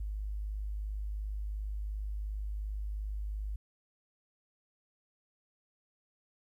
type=tone; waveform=sine; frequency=51.4 Hz; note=G#1; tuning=17 cents flat; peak=-34 dBFS; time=0-3.56 s; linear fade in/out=5 ms; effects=12-bit